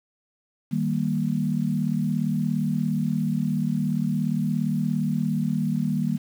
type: chord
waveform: sine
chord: Eb major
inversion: none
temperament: equal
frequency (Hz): 155.56 / 196 / 233.1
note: Eb3 / G3 / Bb3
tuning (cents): 0 / 0 / 0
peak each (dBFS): -26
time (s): 0.71-6.18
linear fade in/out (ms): 20
effects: 8-bit